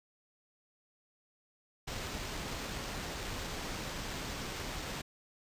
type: noise with sample-and-hold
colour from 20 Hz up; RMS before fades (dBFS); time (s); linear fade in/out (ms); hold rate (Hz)
pink; -40; 1.87-5.02; 10; 11025
effects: resampled to 32000 Hz